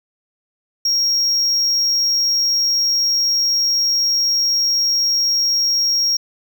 triangle tone, 5588 Hz, F8, in tune, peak -13 dBFS, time 0.85-6.17 s, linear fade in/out 5 ms, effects none

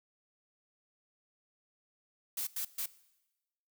blue noise bursts at uneven times, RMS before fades -36 dBFS, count 3, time 2.37-2.47 / 2.56-2.65 / 2.78-2.86 s, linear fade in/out 5 ms, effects noise-tail reverb RT60 1.0 s tail -19 dB re dry

